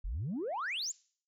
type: exponential sweep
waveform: sine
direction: up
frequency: 36.95 to 7620 Hz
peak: -32 dBFS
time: 0.04-0.92 s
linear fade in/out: 10 ms
effects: noise-tail reverb RT60 0.5 s tail -24 dB re dry + tanh soft clip ceiling -31 dBFS